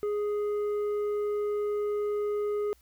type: tone with tanh clipping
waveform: sine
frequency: 415.3 Hz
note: G#4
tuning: in tune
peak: -28 dBFS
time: 0.03-2.73 s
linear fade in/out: 0 ms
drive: 6 dB
effects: added 60 Hz sine -61 dBFS peak until 2.81 s + white hiss -65 dBFS RMS until 2.81 s